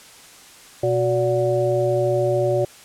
harmonic tone with a mistuned harmonic, 122.4 Hz, B2, 15 cents flat, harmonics 1 / 3 / 5 / 6, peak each -24 / -21 / -20 / -30 dBFS, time 0.83-2.65 s, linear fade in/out 5 ms, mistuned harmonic 5, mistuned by -100 cents, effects white hiss -45 dBFS RMS until 2.84 s + low-pass 10000 Hz 12 dB/octave

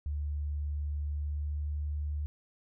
sine tone with pitch glide, 73.42 to 74.06 Hz, D2 to D2, 0 to +15 cents, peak -31 dBFS, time 0.06-2.26 s, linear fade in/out 0 ms, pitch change +15 cents, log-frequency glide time 1.08-1.66 s, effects none

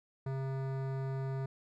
sine tone with hard clipping, 134.1 Hz, C3, 43 cents sharp, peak -36 dBFS, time 0.26-1.46 s, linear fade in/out 5 ms, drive 17 dB, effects none

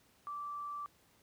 sine tone, 1166 Hz, D6, 13 cents flat, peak -39 dBFS, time 0.27-0.86 s, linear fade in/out 0 ms, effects pink hiss -68 dBFS RMS until 1.22 s + high-pass 60 Hz 12 dB/octave

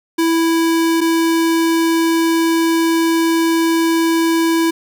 square tone pair in turn, 329.7 / 329.7 Hz, E4 / E4, 0 / 0 cents, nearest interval unison, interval 0 cents, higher neither, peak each -13 dBFS, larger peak neither, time 0.18-1.01 / 1.01-4.71 s, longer second, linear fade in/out 10 ms, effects 9-bit

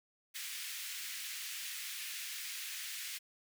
pink high-pass noise, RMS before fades -43 dBFS, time 0.34-3.19 s, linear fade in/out 20 ms, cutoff 1900 Hz, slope 24 dB/octave, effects none

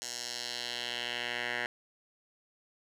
10% pulse tone with band-pass filter sweep, 120.9 Hz, B2, 36 cents flat, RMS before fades -37 dBFS, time 0.02-1.66 s, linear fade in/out 0 ms, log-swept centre 6300 to 1900 Hz, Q 2, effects none

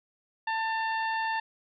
harmonic tone with a mistuned harmonic, 891 Hz, A5, 22 cents sharp, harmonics 1 / 2 / 3 / 4 / 5, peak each -29 / -32 / -40 / -46 / -47 dBFS, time 0.47-1.4 s, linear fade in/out 5 ms, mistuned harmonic 3, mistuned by +35 cents, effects none

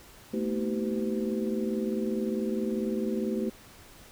sine tone cluster, 220.2 / 240.2 / 318.2 / 382.9 / 508 Hz, A3 / B3 / D#4 / G4 / B4, +2 / -48 / +39 / -41 / +49 cents, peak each -30 / -35 / -37 / -33 / -37 dBFS, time 0.33-3.5 s, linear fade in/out 10 ms, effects pink hiss -52 dBFS RMS until 4.11 s

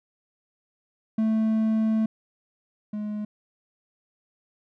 triangle tone pair in turn, 220 / 210.4 Hz, A3 / G#3, 0 / +23 cents, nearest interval minor second, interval 77 cents, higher first, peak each -18 / -26 dBFS, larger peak first, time 1.18-2.06 / 2.93-3.25 s, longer first, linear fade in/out 5 ms, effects none

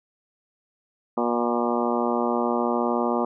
harmonic tone with a mistuned harmonic, 119.5 Hz, A#2, 43 cents sharp, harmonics 2 / 3 / 4 / 5 / 6 / 7 / 8 / 9 / 10, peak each -26 / -28 / -29 / -30 / -31 / -31 / -32 / -33 / -33 dBFS, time 1.17-3.25 s, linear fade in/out 5 ms, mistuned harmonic 7, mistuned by -28 cents, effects none

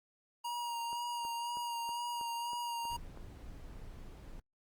square tone with vibrato, 946 Hz, A#5, 25 cents sharp, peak -37 dBFS, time 0.44-2.97 s, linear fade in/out 10 ms, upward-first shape sine, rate 2 Hz, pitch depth 22 cents each way
click train, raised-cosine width 1 ms, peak -37 dBFS, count 8, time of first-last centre 0.93-3.174 s, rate 3.12 Hz
brown noise, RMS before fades -48 dBFS, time 2.9-4.4 s, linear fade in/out 5 ms
effects Opus 32 kbps

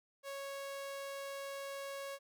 sawtooth tone, 553 Hz, C#5, 4 cents flat, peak -38 dBFS, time 0.23-2.19 s, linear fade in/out 50 ms, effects none

